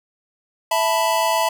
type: chord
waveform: square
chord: E suspended fourth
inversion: none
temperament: equal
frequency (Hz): 659.3 / 880 / 987.8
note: E5 / A5 / B5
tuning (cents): 0 / 0 / 0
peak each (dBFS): -22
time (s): 0.71-1.49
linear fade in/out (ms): 5
effects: none